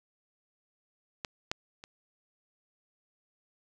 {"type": "clicks", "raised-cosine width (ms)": 0.2, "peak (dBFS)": [-17, -13, -28], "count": 3, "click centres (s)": [1.248, 1.515, 1.839], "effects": []}